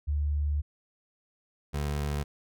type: tone pair in turn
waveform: sine / 25% pulse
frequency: 73.42 / 72.79 Hz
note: D2 / D2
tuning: 0 / -15 cents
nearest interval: unison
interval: 15 cents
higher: first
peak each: -25 dBFS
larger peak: neither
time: 0.07-0.62 / 1.73-2.24 s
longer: first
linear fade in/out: 20 ms
effects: none